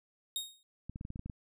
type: tone with exponential decay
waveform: sawtooth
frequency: 3729 Hz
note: A#7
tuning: in tune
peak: -28 dBFS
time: 0.36-0.63 s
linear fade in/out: 1 ms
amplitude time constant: 57 ms
type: clicks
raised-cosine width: 5 ms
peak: -29 dBFS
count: 9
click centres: 0.896 / 0.959 / 1.011 / 1.051 / 1.104 / 1.159 / 1.194 / 1.26 / 1.298 s
effects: none